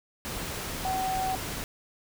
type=tone in noise; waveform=sine; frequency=756 Hz; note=F#5; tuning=37 cents sharp; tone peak=-27 dBFS; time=0.85-1.35 s; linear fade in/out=0 ms; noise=pink; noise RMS=-35 dBFS; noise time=0.25-1.64 s; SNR=+5 dB; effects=none